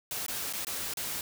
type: noise with dropouts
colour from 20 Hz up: white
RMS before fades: -35 dBFS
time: 0.11-1.21 s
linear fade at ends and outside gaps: 1 ms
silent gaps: 0.264-0.282 / 0.527-0.535 / 0.648-0.669 / 0.937-0.971 s
effects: none